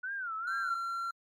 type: tone with vibrato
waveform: sine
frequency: 1450 Hz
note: F#6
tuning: 35 cents flat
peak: -34 dBFS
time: 0.03-0.76 s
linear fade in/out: 10 ms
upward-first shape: sine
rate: 2.3 Hz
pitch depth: 190 cents each way
type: tone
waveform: triangle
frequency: 1367 Hz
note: F6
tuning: 37 cents flat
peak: -31 dBFS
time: 0.47-1.11 s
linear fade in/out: 5 ms
effects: MP3 64 kbps